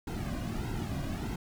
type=noise with flanger; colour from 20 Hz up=brown; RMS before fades=-35 dBFS; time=0.07-1.36 s; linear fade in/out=5 ms; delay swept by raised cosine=1.7 to 2.29 ms; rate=1.6 Hz; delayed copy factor=-0.8; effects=none